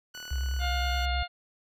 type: tone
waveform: 15% pulse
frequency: 1480 Hz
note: F#6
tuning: in tune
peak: -33 dBFS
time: 0.14-1.06 s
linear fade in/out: 10 ms
type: click train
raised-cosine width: 0.5 ms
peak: -34 dBFS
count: 20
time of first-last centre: 0.15-0.642 s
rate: 38.6 Hz
type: tone with vibrato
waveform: sine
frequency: 65.41 Hz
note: C2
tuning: in tune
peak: -27 dBFS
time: 0.31-1.23 s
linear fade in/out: 5 ms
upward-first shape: sine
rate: 9.6 Hz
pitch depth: 64 cents each way
type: harmonic tone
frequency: 708 Hz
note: F5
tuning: 23 cents sharp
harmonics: 1 / 2 / 3 / 4 / 5 / 6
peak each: -33 / -36 / -38 / -39 / -40 / -41 dBFS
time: 0.59-1.28 s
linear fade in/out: 50 ms
effects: resampled to 32000 Hz